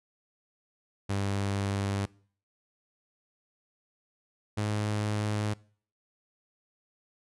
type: tone pair in turn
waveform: sawtooth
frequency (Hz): 99.4 / 105.31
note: G2 / G#2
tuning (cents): +25 / +25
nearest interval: minor second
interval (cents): 100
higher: second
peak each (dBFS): -24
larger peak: neither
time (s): 1.09-2.06 / 4.57-5.54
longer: neither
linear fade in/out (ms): 10
effects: noise-tail reverb RT60 0.5 s tail -23 dB re dry + resampled to 24000 Hz